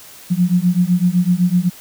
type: beating tone pair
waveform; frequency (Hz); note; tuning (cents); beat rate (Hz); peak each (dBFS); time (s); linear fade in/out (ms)
sine; 174.61 / 182.51; F3 / F#3; 0 / -23; 7.9; -15; 0.3-1.7; 20
effects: white hiss -40 dBFS RMS until 1.8 s